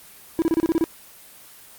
triangle tone bursts, 327.8 Hz, E4, 10 cents flat, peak -14 dBFS, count 8, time 0.39-0.84 s, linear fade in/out 0 ms, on 30 ms, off 30 ms, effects white hiss -46 dBFS RMS until 1.78 s + Opus 24 kbps

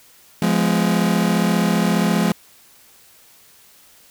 40% pulse chord, F diminished, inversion none, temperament just, 174.61 / 209.5 / 251.4 Hz, F3 / Ab3 / Cb4, 0 / +15 / +31 cents, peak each -18 / -18 / -24 dBFS, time 0.42-2.32 s, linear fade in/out 2 ms, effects white hiss -50 dBFS RMS until 4.1 s

